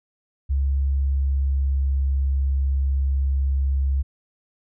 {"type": "tone with pitch glide", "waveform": "sine", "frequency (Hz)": [68.6, 68.01], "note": ["C#2", "C#2"], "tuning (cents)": [-17, -32], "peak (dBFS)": -18, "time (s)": [0.49, 4.03], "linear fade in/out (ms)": 20, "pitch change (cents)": -15, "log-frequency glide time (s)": [0.86, 1.93], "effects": []}